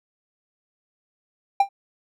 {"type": "tone with exponential decay", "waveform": "triangle", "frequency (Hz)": 793, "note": "G5", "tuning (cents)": 20, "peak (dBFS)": -8, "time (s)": [1.6, 1.69], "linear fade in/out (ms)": 5, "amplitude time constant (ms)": 19, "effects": []}